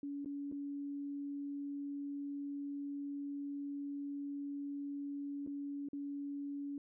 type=tone with dropouts; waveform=sine; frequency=283.6 Hz; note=C#4; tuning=40 cents sharp; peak=-39 dBFS; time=0.03-6.78 s; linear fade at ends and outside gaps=2 ms; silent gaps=0.247-0.258 / 0.516-0.523 / 5.465-5.473 / 5.887-5.931 s; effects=none